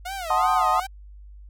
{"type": "tone with vibrato", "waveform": "sawtooth", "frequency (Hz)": 698.5, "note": "F5", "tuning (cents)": 0, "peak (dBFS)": -26, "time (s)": [0.05, 0.87], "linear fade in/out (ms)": 10, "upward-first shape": "sine", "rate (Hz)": 2.7, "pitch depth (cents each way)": 210}
{"type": "chord", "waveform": "sine", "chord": "F# diminished seventh", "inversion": "none", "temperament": "equal", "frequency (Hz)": [740, 880, 1046.5, 1244.5], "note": ["F#5", "A5", "C6", "Eb6"], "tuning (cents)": [0, 0, 0, 0], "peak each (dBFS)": [-23, -25, -26, -22], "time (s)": [0.3, 0.8], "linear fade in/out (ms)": 2}
{"effects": ["added 50 Hz sine -41 dBFS peak until 1.49 s"]}